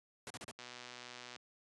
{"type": "noise bursts", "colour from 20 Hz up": "pink", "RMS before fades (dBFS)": -45, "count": 4, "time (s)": [0.27, 0.512], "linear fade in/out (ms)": 0, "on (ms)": 32, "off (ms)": 38}
{"type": "click train", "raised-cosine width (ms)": 0.2, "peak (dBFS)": -31, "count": 96, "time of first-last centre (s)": [0.59, 1.362], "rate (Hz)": 123}
{"effects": ["high-pass 150 Hz 12 dB/octave", "resampled to 24000 Hz"]}